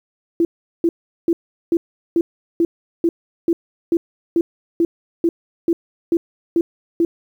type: tone bursts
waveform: sine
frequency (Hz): 336.6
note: E4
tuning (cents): +36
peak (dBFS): -12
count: 16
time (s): 0.4-7.05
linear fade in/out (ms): 2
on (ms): 50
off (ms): 390
effects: 8-bit